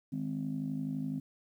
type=chord; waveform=sine; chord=Ab major; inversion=second; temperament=just; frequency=155.74 / 207.7 / 259.6 Hz; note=Eb3 / Ab3 / C4; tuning=+2 / 0 / -13 cents; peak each=-37 / -39 / -35 dBFS; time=0.12-1.2 s; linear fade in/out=10 ms; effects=tanh soft clip ceiling -25 dBFS + 11-bit